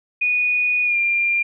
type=tone with pitch glide; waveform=sine; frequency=2467 to 2391 Hz; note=D#7 to D7; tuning=-15 to +30 cents; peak=-16 dBFS; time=0.21-1.43 s; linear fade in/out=10 ms; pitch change=-55 cents; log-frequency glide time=0.84-0.97 s; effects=none